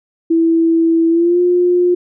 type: tone with pitch glide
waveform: sine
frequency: 329.6 to 355.3 Hz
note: E4 to F4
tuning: 0 to +30 cents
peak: -9 dBFS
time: 0.3-1.95 s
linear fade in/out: 10 ms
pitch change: +130 cents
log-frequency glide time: 1.09-1.4 s
effects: none